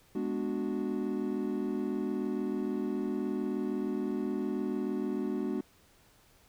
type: chord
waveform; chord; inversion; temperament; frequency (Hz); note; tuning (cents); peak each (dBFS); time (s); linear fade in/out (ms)
triangle; G# half-diminished seventh; none; equal; 207.7 / 246.9 / 293.7 / 370; G#3 / B3 / D4 / F#4; 0 / 0 / 0 / 0; -34; 0.15-5.61; 5
effects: pink hiss -63 dBFS RMS until 6.48 s